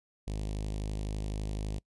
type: tone with notch filter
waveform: sawtooth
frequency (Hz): 51.91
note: G#1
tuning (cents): 0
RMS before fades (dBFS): -35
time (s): 0.27-1.79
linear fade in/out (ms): 10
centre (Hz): 1400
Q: 0.54
effects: noise-tail reverb RT60 0.1 s tail -24 dB re dry + resampled to 24000 Hz